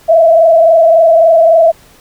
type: tone with frequency modulation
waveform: sine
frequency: 659.3 Hz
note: E5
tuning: in tune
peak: -3 dBFS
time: 0.08-1.72 s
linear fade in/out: 20 ms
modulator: 23.6 Hz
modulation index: 0.99
effects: pink hiss -43 dBFS RMS until 2 s